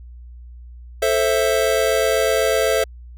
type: chord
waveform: square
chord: A minor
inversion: none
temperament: just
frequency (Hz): 440 / 528 / 660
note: A4 / C5 / E5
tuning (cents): 0 / +16 / +2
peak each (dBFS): -21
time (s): 1.02-2.84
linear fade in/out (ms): 5
effects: added 60 Hz sine -36 dBFS peak until 3.17 s